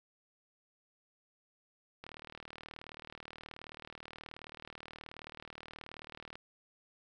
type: click train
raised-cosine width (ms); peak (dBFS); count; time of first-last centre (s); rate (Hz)
0.3; -30; 168; 2.04-6.355; 38.7
effects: none